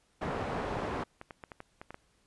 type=low-pass noise; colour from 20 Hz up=white; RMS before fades=-35 dBFS; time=0.21-1.04 s; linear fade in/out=10 ms; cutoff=860 Hz; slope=12 dB/octave
type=clicks; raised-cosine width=0.5 ms; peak=-28 dBFS; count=8; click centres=1.214 / 1.308 / 1.438 / 1.518 / 1.604 / 1.815 / 1.906 / 1.944 s
effects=pink hiss -70 dBFS RMS until 2.26 s + resampled to 24000 Hz